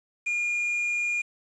triangle tone with quantisation, 2421 Hz, D#7, 48 cents flat, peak -23 dBFS, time 0.26-1.22 s, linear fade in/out 10 ms, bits 8, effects resampled to 22050 Hz

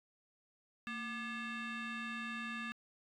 sine tone with frequency modulation, 740 Hz, F#5, in tune, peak -37 dBFS, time 0.87-2.72 s, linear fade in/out 0 ms, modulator 967 Hz, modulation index 2.3, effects tanh soft clip ceiling -38 dBFS

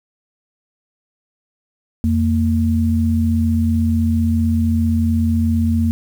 sine tone pair together, 86 / 228.9 Hz, F2 / A#3, -26 / -31 cents, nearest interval octave + perfect fourth, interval 1695 cents, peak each -16 dBFS, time 2.04-5.91 s, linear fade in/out 0 ms, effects 7-bit

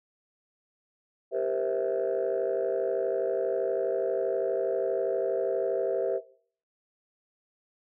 sine chord, C dominant seventh, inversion second, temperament just, 392.4 / 470.9 / 523.3 / 654.1 Hz, G4 / Bb4 / C5 / E5, +2 / +18 / 0 / -14 cents, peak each -30 dBFS, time 1.31-6.21 s, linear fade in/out 50 ms, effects noise-tail reverb RT60 0.5 s tail -18 dB re dry + tanh soft clip ceiling -19 dBFS

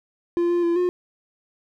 triangle tone with pitch steps, 345.4 / 348.3 / 340.8 / 358.1 Hz, F4 / F4 / F4 / F4, -19 / -5 / -42 / +43 cents, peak -16 dBFS, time 0.37-0.89 s, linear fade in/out 0 ms, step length 130 ms, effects none

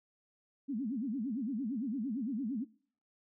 sine tone with vibrato, 243.5 Hz, B3, 24 cents flat, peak -33 dBFS, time 0.68-2.65 s, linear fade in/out 20 ms, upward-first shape sine, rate 8.8 Hz, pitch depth 290 cents each way, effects noise-tail reverb RT60 0.5 s tail -22 dB re dry

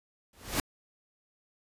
pink noise with exponential growth, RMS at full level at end -25 dBFS, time 0.33-0.6 s, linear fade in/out 2 ms, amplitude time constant 58 ms, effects resampled to 32000 Hz

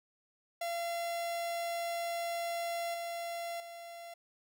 45% pulse tone with level steps, 683 Hz, F5, 39 cents flat, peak -34 / -37 / -45 dBFS, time 0.61-4.14 s, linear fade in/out 5 ms, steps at 2.94 / 3.6 s, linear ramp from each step 2 ms, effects none

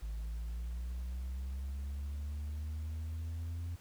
sine linear sweep, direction up, 53 to 86.3 Hz, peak -34 dBFS, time 0.02-3.76 s, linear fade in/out 10 ms, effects tanh soft clip ceiling -36 dBFS + pink hiss -61 dBFS RMS until 3.8 s

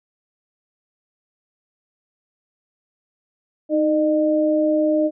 sine tone pair together, 311.1 / 608.3 Hz, D#4 / D#5, 0 / -39 cents, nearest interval octave, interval 1161 cents, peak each -18 dBFS, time 3.69-5.11 s, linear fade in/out 50 ms, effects none

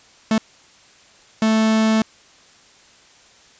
45% pulse tone bursts at uneven times, 220 Hz, A3, in tune, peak -14 dBFS, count 2, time 0.31-0.38 / 1.42-2.02 s, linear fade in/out 2 ms, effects white hiss -50 dBFS RMS until 3.59 s + resampled to 16000 Hz

